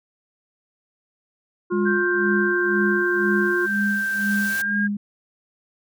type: harmonic tone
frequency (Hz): 355.1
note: F4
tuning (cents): +29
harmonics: 1 / 3 / 4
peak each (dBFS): -21 / -31 / -33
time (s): 1.7-3.67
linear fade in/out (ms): 20
type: tone with tremolo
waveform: sine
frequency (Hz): 204.7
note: G#3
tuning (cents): -25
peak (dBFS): -20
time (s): 1.72-4.97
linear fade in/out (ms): 5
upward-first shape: sine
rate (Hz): 2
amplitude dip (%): 95
type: tone with pitch glide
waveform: sine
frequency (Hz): 1568 to 1620.5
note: G6 to G#6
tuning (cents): 0 to -43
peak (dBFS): -21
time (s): 1.85-4.88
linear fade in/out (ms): 20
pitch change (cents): +57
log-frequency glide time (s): 4.49-4.76
type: noise with exponential growth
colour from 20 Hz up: white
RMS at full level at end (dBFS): -32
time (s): 2.18-4.62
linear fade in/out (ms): 5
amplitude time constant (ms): 530
effects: none